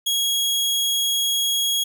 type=tone; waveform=sawtooth; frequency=3310 Hz; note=G#7; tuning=6 cents flat; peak=-16 dBFS; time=0.06-1.84 s; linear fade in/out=10 ms; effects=none